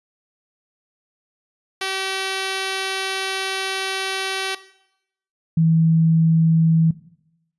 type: tone pair in turn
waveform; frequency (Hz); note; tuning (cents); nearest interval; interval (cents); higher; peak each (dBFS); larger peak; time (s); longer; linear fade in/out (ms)
5% pulse / sine; 383.5 / 162.55; G4 / E3; -38 / -24; octave + minor third; 1486; first; -11 / -13; first; 1.81-4.55 / 5.57-6.91; first; 5
effects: noise-tail reverb RT60 0.8 s tail -17 dB re dry + resampled to 24000 Hz